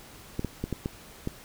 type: clicks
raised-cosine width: 3 ms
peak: -16 dBFS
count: 6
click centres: 0.394 / 0.447 / 0.64 / 0.727 / 0.859 / 1.274 s
effects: pink hiss -49 dBFS RMS until 1.44 s